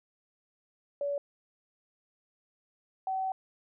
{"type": "tone pair in turn", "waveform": "sine", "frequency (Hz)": [570, 760.9], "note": ["C#5", "F#5"], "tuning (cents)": [48, 48], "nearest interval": "perfect fourth", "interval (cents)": 500, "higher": "second", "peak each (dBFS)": [-29, -29], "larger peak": "neither", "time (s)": [[1.01, 1.18], [3.07, 3.32]], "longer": "second", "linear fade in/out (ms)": 2, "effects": []}